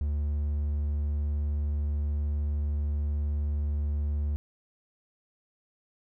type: tone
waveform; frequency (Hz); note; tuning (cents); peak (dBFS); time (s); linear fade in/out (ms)
triangle; 73.42; D2; 0; -24; 0.01-4.36; 0
effects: none